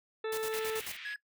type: harmonic tone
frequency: 440 Hz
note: A4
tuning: in tune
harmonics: 1 / 2 / 3 / 4 / 5 / 6 / 8 / 9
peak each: -32 / -46 / -44 / -45 / -55 / -51 / -51 / -55 dBFS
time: 0.24-0.8 s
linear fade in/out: 5 ms
type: noise with tremolo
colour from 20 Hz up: white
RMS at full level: -40 dBFS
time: 0.32-0.97 s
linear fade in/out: 5 ms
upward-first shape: square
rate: 9.2 Hz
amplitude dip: 75%
type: band-pass noise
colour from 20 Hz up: white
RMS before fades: -46 dBFS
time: 0.51-1.15 s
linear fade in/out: 20 ms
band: 1800 to 3100 Hz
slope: 24 dB/octave
type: tone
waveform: triangle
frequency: 1680 Hz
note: G#6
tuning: 19 cents sharp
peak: -35 dBFS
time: 1.05-1.16 s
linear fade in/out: 2 ms
effects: noise-tail reverb RT60 0.1 s tail -19 dB re dry